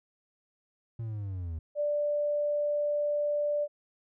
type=linear sweep; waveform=triangle; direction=down; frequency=117 to 77.78 Hz; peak=-31 dBFS; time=0.99-1.59 s; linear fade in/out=5 ms
type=tone; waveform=sine; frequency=588 Hz; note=D5; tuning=2 cents sharp; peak=-26 dBFS; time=1.75-3.68 s; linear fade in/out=50 ms
effects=none